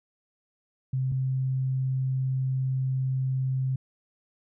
sine tone pair in turn, 130.81 / 131.28 Hz, C3 / C3, 0 / +6 cents, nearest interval unison, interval 6 cents, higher second, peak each -24 dBFS, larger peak neither, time 0.93-1.12 / 1.12-3.76 s, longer second, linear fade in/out 5 ms, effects none

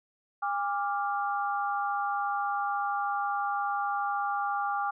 sine chord, D diminished, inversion second, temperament equal with one note detuned, 811.2 / 1174.7 / 1396.9 Hz, Ab5 / D6 / F6, -41 / 0 / 0 cents, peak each -30 / -32 / -35 dBFS, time 0.42-4.91 s, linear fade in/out 10 ms, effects none

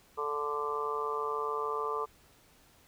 harmonic tone, 146.83 Hz, D3, in tune, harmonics 3 / 4 / 5 / 6 / 7 / 8, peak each -35 / -47 / -47 / -42 / -37 / -35 dBFS, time 0.17-2.06 s, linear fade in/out 20 ms, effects pink hiss -62 dBFS RMS until 2.87 s

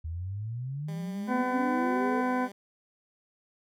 sine exponential sweep, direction up, 77.78 to 460.6 Hz, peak -32 dBFS, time 0.04-2.22 s, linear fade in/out 10 ms
15% pulse tone with vibrato, 200 Hz, G3, 35 cents sharp, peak -37 dBFS, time 0.88-2.52 s, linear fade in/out 5 ms, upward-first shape sine, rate 11 Hz, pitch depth 13 cents each way
harmonic tone, 252.2 Hz, B3, 36 cents sharp, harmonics 1 / 2 / 3 / 4 / 6 / 7 / 8 / 9, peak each -28 / -34 / -33 / -33 / -37 / -47 / -47 / -48 dBFS, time 1.27-2.49 s, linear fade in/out 50 ms
effects none

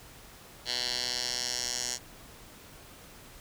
10% pulse tone with band-pass filter sweep, 123.47 Hz, B2, in tune, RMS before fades -33 dBFS, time 0.65-1.99 s, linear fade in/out 50 ms, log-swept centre 4200 to 6300 Hz, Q 3.1, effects pink hiss -51 dBFS RMS until 3.4 s

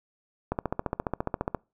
click train, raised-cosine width 1 ms, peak -13 dBFS, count 16, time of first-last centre 0.52-1.547 s, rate 14.6 Hz, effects noise-tail reverb RT60 0.3 s tail -26 dB re dry

